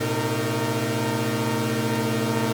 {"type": "tone cluster", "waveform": "sawtooth", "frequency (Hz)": [112.3, 127.9, 224.4, 309.1, 462.5], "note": ["A2", "C3", "A3", "D#4", "A#4"], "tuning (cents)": [36, -39, 34, -11, -14], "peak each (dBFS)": -25, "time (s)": [0, 2.53], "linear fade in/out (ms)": 10, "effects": []}